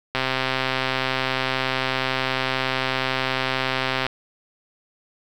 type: click train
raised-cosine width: 0.3 ms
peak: -6 dBFS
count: 514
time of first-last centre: 0.15-4.066 s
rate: 131 Hz
effects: 7-bit